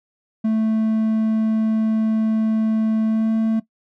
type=tone with pitch glide; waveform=triangle; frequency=220 to 222.3 Hz; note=A3 to A3; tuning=0 to +18 cents; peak=-14 dBFS; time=0.44-3.6 s; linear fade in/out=10 ms; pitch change=+18 cents; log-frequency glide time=3.06-3.33 s; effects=noise-tail reverb RT60 0.1 s tail -17 dB re dry